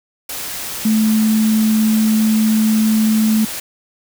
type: tone in noise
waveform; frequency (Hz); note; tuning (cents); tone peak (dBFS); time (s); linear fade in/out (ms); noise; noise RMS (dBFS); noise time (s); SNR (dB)
sine; 218.4; A3; -13; -11; 0.85-3.45; 5; white; -26; 0.29-3.6; +12
effects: none